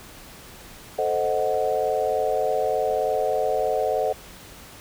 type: chord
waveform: sine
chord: A diminished seventh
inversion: none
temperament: equal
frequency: 440 / 523.3 / 622.3 / 740 Hz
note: A4 / C5 / Eb5 / Gb5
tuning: 0 / 0 / 0 / 0 cents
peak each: -26 dBFS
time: 0.98-4.13 s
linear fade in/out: 10 ms
effects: pink hiss -44 dBFS RMS until 4.8 s